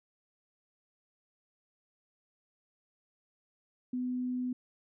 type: tone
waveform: sine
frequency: 250.6 Hz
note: B3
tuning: 25 cents sharp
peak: -31 dBFS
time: 3.93-4.53 s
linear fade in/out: 5 ms
effects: none